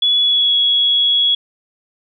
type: tone with pitch glide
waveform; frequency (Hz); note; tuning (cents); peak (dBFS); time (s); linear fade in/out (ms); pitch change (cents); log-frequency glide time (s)
sine; 3400 to 3347; G#7 to G#7; +40 to +13; -11; 0.02-1.35; 5; -27; 0.2-0.56
effects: none